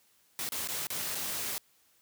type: noise with dropouts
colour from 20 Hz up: white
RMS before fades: -35 dBFS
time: 0.39-1.58 s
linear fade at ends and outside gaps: 0 ms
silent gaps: 0.49-0.521 / 0.674-0.687 / 0.869-0.903 / 1.149-1.153 s
effects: white hiss -67 dBFS RMS until 2.01 s + high-pass 60 Hz 12 dB/octave